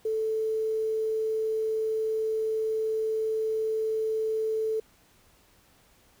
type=tone with quantisation; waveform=sine; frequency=439.3 Hz; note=A4; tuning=3 cents flat; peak=-25 dBFS; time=0.05-4.8 s; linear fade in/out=5 ms; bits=9; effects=pink hiss -61 dBFS RMS until 6.2 s